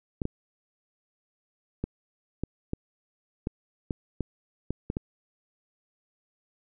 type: clicks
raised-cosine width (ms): 3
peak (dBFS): -16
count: 11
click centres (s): 0.218 / 0.254 / 1.84 / 2.436 / 2.734 / 3.471 / 3.908 / 4.207 / 4.706 / 4.901 / 4.969
effects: none